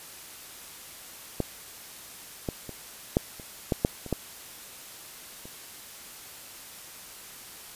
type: clicks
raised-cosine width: 2 ms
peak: -12 / -15 / -24 / -7 / -29 / -10 / -7 / -25 / -12 / -30 dBFS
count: 10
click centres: 1.403 / 2.488 / 2.693 / 3.169 / 3.398 / 3.722 / 3.849 / 4.063 / 4.127 / 5.455 s
effects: white hiss -45 dBFS RMS until 7.75 s + resampled to 32000 Hz